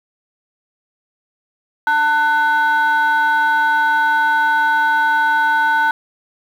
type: tone pair together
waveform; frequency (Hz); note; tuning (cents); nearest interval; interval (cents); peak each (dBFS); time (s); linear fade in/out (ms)
sine; 895 / 1493.6; A5 / F#6; +29 / +16; major sixth; 887; -13; 1.87-5.91; 2
effects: tanh soft clip ceiling -9 dBFS + 7-bit